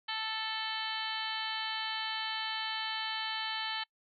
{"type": "harmonic tone", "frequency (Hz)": 440, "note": "A4", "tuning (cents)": 0, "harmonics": [2, 3, 4, 5, 6, 7, 8, 9, 10], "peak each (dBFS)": [-40, -44, -40, -44, -47, -38, -48, -42, -45], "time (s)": [0.08, 3.84], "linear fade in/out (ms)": 10, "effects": ["noise-tail reverb RT60 0.1 s tail -26 dB re dry", "MP3 96 kbps"]}